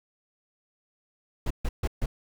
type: noise bursts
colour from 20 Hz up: brown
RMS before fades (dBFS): -26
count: 4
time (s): 1.46-2.06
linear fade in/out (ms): 5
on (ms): 45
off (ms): 140
effects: none